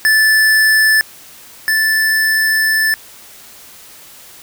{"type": "tone pair in turn", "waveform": "square", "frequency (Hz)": [1750, 1756.4], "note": ["A6", "A6"], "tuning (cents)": [-10, -4], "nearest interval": "unison", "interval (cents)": 6, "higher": "second", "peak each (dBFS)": [-9, -12], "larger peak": "first", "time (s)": [[0.05, 1.01], [1.68, 2.94]], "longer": "second", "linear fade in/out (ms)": 0, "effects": ["white hiss -39 dBFS RMS until 4.42 s"]}